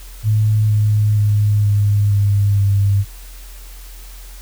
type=tone with pitch steps; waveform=sine; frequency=107.3 / 105.7 / 104.13 / 102.57 / 101.04 / 99.54 Hz; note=A2 / G#2 / G#2 / G#2 / G#2 / G2; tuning=-43 / +31 / +5 / -21 / -47 / +27 cents; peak=-11 dBFS; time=0.23-3.05 s; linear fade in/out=50 ms; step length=470 ms; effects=added 43 Hz sine -33 dBFS peak until 4.41 s + white hiss -42 dBFS RMS until 4.41 s